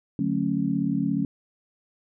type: chord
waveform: sine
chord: D major seventh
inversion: none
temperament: just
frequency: 146.83 / 183.54 / 220.2 / 275.3 Hz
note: D3 / F#3 / A3 / C#4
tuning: 0 / -14 / +2 / -12 cents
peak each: -31 / -27 / -28 / -26 dBFS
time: 0.19-1.25 s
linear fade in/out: 2 ms
effects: none